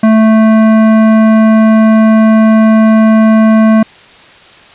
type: tone with hard clipping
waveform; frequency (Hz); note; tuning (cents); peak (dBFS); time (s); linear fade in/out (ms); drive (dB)
sine; 220; A3; 0; -5; 0.03-3.83; 5; 14
effects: white hiss -37 dBFS RMS until 4.74 s + resampled to 8000 Hz